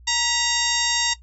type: harmonic tone with a mistuned harmonic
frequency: 932.3 Hz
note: A#5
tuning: in tune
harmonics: 1 / 2 / 3 / 4 / 5 / 6 / 7 / 8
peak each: -29 / -28 / -28 / -24 / -28 / -28 / -29 / -27 dBFS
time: 0.07-1.14 s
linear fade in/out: 10 ms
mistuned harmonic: 2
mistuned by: +75 cents
effects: noise-tail reverb RT60 0.1 s tail -17 dB re dry + added 60 Hz sine -44 dBFS peak until 1.22 s